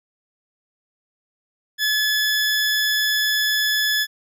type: tone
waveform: 20% pulse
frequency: 1716 Hz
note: A6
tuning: 44 cents flat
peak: -13 dBFS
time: 1.78-4.07 s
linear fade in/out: 50 ms
effects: none